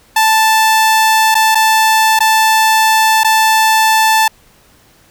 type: tone with dropouts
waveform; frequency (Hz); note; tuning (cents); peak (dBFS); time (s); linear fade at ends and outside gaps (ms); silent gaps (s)
sawtooth; 880; A5; 0; -4; 0.16-4.28; 5; 1.345-1.351 / 1.548-1.553 / 2.191-2.204 / 3.235-3.245
effects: pink hiss -48 dBFS RMS until 5.1 s